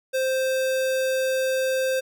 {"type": "tone", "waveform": "square", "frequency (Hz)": 523.3, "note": "C5", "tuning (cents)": 0, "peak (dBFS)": -22, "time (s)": [0.13, 2.01], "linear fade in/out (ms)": 20, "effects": []}